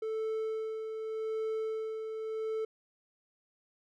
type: tone with tremolo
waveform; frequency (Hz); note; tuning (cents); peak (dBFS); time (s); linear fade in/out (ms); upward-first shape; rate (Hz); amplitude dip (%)
triangle; 440; A4; 0; -29; 0.02-2.65; 5; sine; 0.85; 45
effects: none